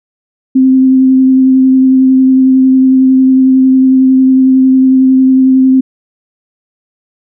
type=tone with vibrato; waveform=sine; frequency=261.6 Hz; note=C4; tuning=in tune; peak=-3 dBFS; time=0.55-5.81 s; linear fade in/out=10 ms; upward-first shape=triangle; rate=11 Hz; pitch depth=15 cents each way; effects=none